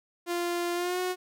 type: tone with pitch glide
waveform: sawtooth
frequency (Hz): 347.6 to 365.1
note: F4 to F#4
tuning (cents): -8 to -23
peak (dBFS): -24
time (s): 0.26-1.16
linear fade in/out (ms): 50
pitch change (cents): +85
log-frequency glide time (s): 0.74-1
effects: none